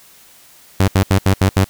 sawtooth tone bursts, 95.7 Hz, G2, 41 cents flat, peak -6 dBFS, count 6, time 0.8-1.642 s, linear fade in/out 0 ms, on 77 ms, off 76 ms, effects white hiss -46 dBFS RMS until 1.69 s

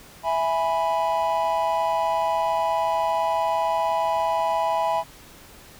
triangle chord, E major, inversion none, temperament equal, 659.3 / 830.6 / 987.8 Hz, E5 / G#5 / B5, 0 / 0 / 0 cents, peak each -23 dBFS, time 0.23-5.04 s, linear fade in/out 50 ms, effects pink hiss -47 dBFS RMS until 5.79 s

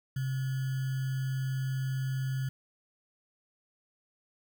sine tone with sample-and-hold, 132.3 Hz, C3, 20 cents sharp, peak -29 dBFS, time 0.16-2.49 s, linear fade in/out 5 ms, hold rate 1575 Hz, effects none

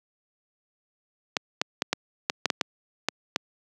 clicks, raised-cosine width 0.2 ms, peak -5 dBFS, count 10, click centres 1.368 / 1.615 / 1.821 / 1.93 / 2.299 / 2.457 / 2.502 / 2.612 / 3.086 / 3.361 s, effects high-pass 200 Hz 12 dB/octave

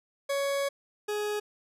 40% pulse tone pair in turn, 558 / 418 Hz, C#5 / G#4, +11 / +11 cents, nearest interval perfect fourth, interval 500 cents, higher first, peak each -26 / -28 dBFS, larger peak first, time 0.29-0.69 / 1.08-1.4 s, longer first, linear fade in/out 10 ms, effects resampled to 32000 Hz

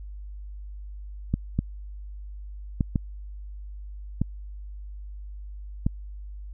clicks, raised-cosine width 5 ms, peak -10 dBFS, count 6, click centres 1.34 / 1.59 / 2.808 / 2.958 / 4.216 / 5.865 s, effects added 50 Hz sine -36 dBFS peak until 6.53 s

